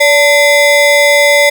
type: ring-modulated tone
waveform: square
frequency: 735 Hz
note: F#5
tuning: 12 cents flat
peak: -3 dBFS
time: 0-1.5 s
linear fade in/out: 10 ms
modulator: 1310 Hz
effects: none